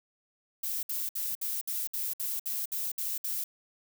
violet noise bursts, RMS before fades -33 dBFS, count 11, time 0.63-3.44 s, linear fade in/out 5 ms, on 200 ms, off 61 ms, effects none

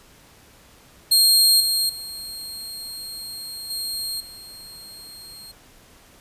sawtooth tone with level steps, 4225 Hz, C8, 16 cents sharp, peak -10 / -16 / -29 / -23 / -36 dBFS, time 1.11-5.52 s, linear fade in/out 10 ms, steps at 1.6 / 1.89 / 3.7 / 4.2 s, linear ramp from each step 5 ms, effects pink hiss -51 dBFS RMS until 6.2 s + resampled to 32000 Hz

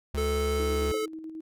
square tone with vibrato, 71.8 Hz, D2, 39 cents flat, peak -29 dBFS, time 0.14-0.92 s, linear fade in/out 5 ms, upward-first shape triangle, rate 14 Hz, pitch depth 9 cents each way
square tone with pitch glide, 437.4 to 433.4 Hz, A4 to A4, -10 to -26 cents, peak -28 dBFS, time 0.17-1.06 s, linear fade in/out 10 ms, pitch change -16 cents, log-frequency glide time 0.59-0.94 s
sine tone with tremolo, 318.6 Hz, D#4, 41 cents sharp, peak -35 dBFS, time 0.59-1.41 s, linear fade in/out 10 ms, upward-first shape square, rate 9.2 Hz, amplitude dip 40%
sine tone with exponential decay, 524 Hz, C5, 2 cents sharp, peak -29 dBFS, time 0.94-1.05 s, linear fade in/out 1 ms, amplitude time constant 23 ms
effects none

